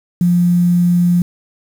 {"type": "tone with quantisation", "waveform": "sine", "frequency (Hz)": 175.5, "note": "F3", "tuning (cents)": 9, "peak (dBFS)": -9, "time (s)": [0.21, 1.22], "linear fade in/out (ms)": 2, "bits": 6, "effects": []}